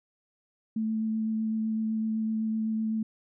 sine tone with vibrato, 220 Hz, A3, in tune, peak -26 dBFS, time 0.76-3.03 s, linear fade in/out 5 ms, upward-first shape sine, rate 7.9 Hz, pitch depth 11 cents each way, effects none

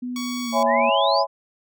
sine tone with pitch glide, 247.8 to 234.7 Hz, B3 to A#3, +6 to +12 cents, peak -26 dBFS, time 0.02-0.9 s, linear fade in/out 10 ms, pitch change -94 cents, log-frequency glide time 0.44-0.5 s
10% pulse tone, 1122 Hz, C#6, 21 cents sharp, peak -22 dBFS, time 0.16-0.63 s, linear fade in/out 2 ms
sine chord, C# minor seventh, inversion none, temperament equal with one note detuned, 554.4 / 659.3 / 830.6 / 1010.9 Hz, C#5 / E5 / G#5 / B5, 0 / 0 / 0 / +40 cents, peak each -22 dBFS, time 0.52-1.27 s, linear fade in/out 50 ms
sine exponential sweep, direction up, 1695 to 5250 Hz, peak -24 dBFS, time 0.66-1.24 s, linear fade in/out 50 ms
effects none

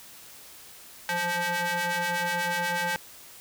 sawtooth ring-modulated tone, 347.4 Hz, F4, 9 cents flat, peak -19 dBFS, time 1.09-2.96 s, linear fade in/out 0 ms, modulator 1220 Hz, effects white hiss -48 dBFS RMS until 3.4 s

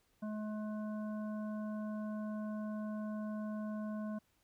harmonic tone, 213.2 Hz, G#3, 46 cents sharp, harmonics 1 / 3 / 5 / 7, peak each -38 / -47 / -53 / -57 dBFS, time 0.22-4.19 s, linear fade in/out 10 ms, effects pink hiss -75 dBFS RMS until 4.43 s

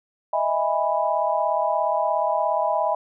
sine chord, E major seventh, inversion third, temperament equal with one note detuned, 622.3 / 659.3 / 821.1 / 987.8 Hz, D#5 / E5 / G#5 / B5, 0 / 0 / -20 / 0 cents, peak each -25 dBFS, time 0.33-2.95 s, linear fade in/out 5 ms, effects none

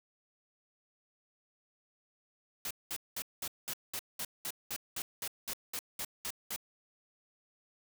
white noise bursts, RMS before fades -38 dBFS, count 16, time 2.65-6.562 s, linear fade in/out 2 ms, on 57 ms, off 200 ms, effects none

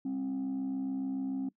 sine tone pair together, 200 / 267 Hz, G3 / C4, +35 / +35 cents, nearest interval perfect fourth, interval 500 cents, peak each -38 / -30 dBFS, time 0.05-1.49 s, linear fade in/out 5 ms, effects noise-tail reverb RT60 0.1 s tail -21 dB re dry + tanh soft clip ceiling -29 dBFS

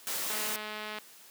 white noise, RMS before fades -34 dBFS, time 0.07-0.56 s, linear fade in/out 0 ms
click train, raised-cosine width 0.3 ms, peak -23 dBFS, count 147, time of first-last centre 0.3-0.985 s, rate 213 Hz
effects white hiss -54 dBFS RMS until 1.3 s + high-pass 200 Hz 12 dB/octave

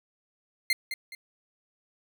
30% pulse tone with echo, 2100 Hz, C7, 6 cents sharp, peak -19 dBFS, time 0.7-0.73 s, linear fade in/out 2 ms, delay 210 ms, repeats 2, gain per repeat -9 dB, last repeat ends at 1.15 s, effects none

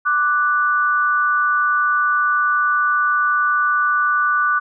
sine tone pair together, 1174.7 / 1480 Hz, D6 / F#6, 0 / 0 cents, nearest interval major third, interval 400 cents, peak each -17 dBFS, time 0.05-4.6 s, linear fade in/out 20 ms, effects none

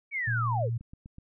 sine linear sweep, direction down, 2300 to 369.7 Hz, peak -28 dBFS, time 0.11-0.7 s, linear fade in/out 50 ms
sine tone, 116.54 Hz, A#2, in tune, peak -27 dBFS, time 0.27-0.78 s, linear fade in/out 10 ms
click train, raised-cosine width 5 ms, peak -33 dBFS, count 4, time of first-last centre 0.81-1.184 s, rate 8.02 Hz
effects none

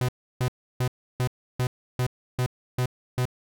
45% pulse tone bursts, 125.7 Hz, B2, 31 cents sharp, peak -22 dBFS, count 9, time 0.01-3.254 s, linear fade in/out 2 ms, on 76 ms, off 320 ms, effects none

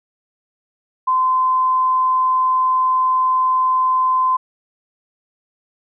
sine tone, 1030 Hz, C6, 28 cents flat, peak -13 dBFS, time 1.07-4.37 s, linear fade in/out 10 ms, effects none

